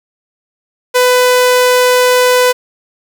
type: tone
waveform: sawtooth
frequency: 499.4 Hz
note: B4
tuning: 19 cents sharp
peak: -3 dBFS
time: 0.94-2.53 s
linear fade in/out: 20 ms
effects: none